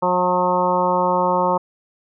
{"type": "harmonic tone", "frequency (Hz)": 180, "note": "F#3", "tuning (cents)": -47, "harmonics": [1, 2, 3, 4, 5, 6, 7], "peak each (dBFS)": [-26, -26, -21, -29, -19, -23, -29], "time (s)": [0.02, 1.58], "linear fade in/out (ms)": 10, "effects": []}